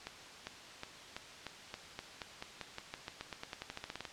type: accelerating click train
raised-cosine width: 0.2 ms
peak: -23 dBFS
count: 25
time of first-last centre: 0.07-4.052 s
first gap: 400 ms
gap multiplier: 0.91
effects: white hiss -51 dBFS RMS until 4.12 s + low-pass 5000 Hz 12 dB/octave